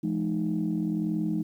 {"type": "tone cluster", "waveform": "sine", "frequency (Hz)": [171, 212.4, 311.3], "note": ["F3", "G#3", "D#4"], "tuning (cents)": [-36, 39, 1], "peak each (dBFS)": -29, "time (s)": [0.03, 1.43], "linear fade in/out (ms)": 10, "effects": ["tanh soft clip ceiling -18 dBFS", "10-bit"]}